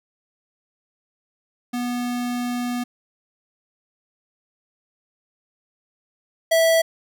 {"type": "tone pair in turn", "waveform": "square", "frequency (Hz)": [244.2, 655.3], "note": ["B3", "E5"], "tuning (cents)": [-19, -10], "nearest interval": "octave + perfect fourth", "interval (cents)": 1709, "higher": "second", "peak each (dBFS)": [-24, -15], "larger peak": "second", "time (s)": [[1.73, 2.84], [6.51, 6.82]], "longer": "first", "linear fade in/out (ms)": 10, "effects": []}